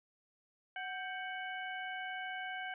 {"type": "harmonic tone with a mistuned harmonic", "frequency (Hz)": 744, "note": "F#5", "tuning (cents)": 9, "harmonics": [1, 2, 3, 4], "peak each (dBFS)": [-43, -42, -47, -50], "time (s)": [0.76, 2.74], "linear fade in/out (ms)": 2, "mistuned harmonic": 2, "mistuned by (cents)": 92, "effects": []}